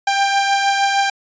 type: beating tone pair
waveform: sawtooth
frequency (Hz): 792 / 798.5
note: G5 / G5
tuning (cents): +18 / +32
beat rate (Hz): 6.5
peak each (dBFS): -11 / -19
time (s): 0.07-1.1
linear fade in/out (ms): 5
effects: resampled to 16000 Hz